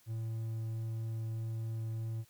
triangle tone, 112.3 Hz, A2, 36 cents sharp, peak -33 dBFS, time 0.06-2.25 s, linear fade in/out 50 ms, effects white hiss -66 dBFS RMS until 2.29 s

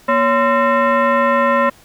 sine tone with frequency modulation, 237.3 Hz, A#3, 31 cents sharp, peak -11 dBFS, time 0.08-1.7 s, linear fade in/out 10 ms, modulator 796 Hz, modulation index 1.8, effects pink hiss -47 dBFS RMS until 1.84 s

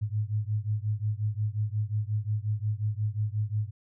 sine beating tone pair, 103.83 / 109.43 Hz, G#2 / A2, 0 / -9 cents, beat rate 5.6 Hz, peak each -29 / -30 dBFS, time 0.01-3.71 s, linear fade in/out 20 ms, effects none

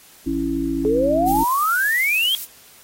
harmonic tone, 55 Hz, A1, in tune, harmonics 1 / 3 / 5 / 6, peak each -30 / -33 / -22 / -24 dBFS, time 0.26-1.44 s, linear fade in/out 10 ms
sine exponential sweep, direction up, 415.3 to 3296 Hz, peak -16 dBFS, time 0.85-2.35 s, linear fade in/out 0 ms
violet noise, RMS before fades -28 dBFS, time 1.26-2.46 s, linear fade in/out 20 ms
effects white hiss -48 dBFS RMS until 2.83 s + AAC 48 kbps

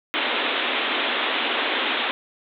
white band-pass noise, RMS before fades -24 dBFS, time 0.14-2.11 s, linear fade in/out 0 ms, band 230 to 3700 Hz, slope 96 dB/octave, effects none

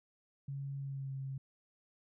sine tone with pitch glide, 138.59 to 134.96 Hz, C#3 to C#3, 0 to -46 cents, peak -38 dBFS, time 0.48-1.38 s, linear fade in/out 5 ms, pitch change -46 cents, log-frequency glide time 0.78-1.13 s, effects none

